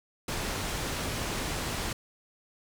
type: low-pass noise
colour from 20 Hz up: pink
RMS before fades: -33 dBFS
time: 0.28-1.93 s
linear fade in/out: 5 ms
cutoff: 10000 Hz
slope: 12 dB/octave
effects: none